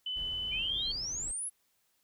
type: tone with pitch glide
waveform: sine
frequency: 3013 to 3192 Hz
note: F#7 to G7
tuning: +31 to +31 cents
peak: -33 dBFS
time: 0.06-0.92 s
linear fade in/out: 5 ms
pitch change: +100 cents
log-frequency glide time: 0.47-0.72 s
type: noise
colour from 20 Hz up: brown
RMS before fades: -47 dBFS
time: 0.16-1.32 s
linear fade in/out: 10 ms
type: exponential sweep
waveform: sine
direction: up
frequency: 2322 to 11175 Hz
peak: -34 dBFS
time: 0.51-1.5 s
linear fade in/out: 20 ms
effects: white hiss -74 dBFS RMS until 2.03 s